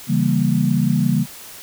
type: chord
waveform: sine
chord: C# diminished seventh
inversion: none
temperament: equal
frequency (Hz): 138.59 / 164.81 / 196 / 233.1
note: C#3 / E3 / G3 / Bb3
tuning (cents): 0 / 0 / 0 / 0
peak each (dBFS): -20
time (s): 0.07-1.26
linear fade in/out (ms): 50
effects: white hiss -38 dBFS RMS until 1.62 s